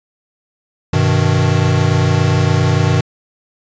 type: chord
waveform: square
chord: G augmented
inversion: none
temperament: equal with one note detuned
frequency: 98 / 125.19 / 155.56 Hz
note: G2 / B2 / D#3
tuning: 0 / +24 / 0 cents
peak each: -16 dBFS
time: 0.93-3.01 s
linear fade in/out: 5 ms
effects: resampled to 16000 Hz